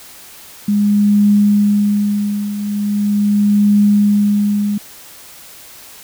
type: tone with tremolo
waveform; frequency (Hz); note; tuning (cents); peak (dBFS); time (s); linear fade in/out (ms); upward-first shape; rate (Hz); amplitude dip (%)
sine; 205.6; G#3; -17; -7; 0.68-4.78; 5; triangle; 0.4; 75
effects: white hiss -38 dBFS RMS until 6.03 s